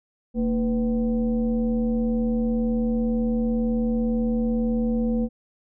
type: tone with frequency modulation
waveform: sine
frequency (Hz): 229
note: A#3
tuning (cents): -31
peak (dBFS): -20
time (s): 0.34-5.29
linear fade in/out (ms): 50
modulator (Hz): 268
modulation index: 0.71
effects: none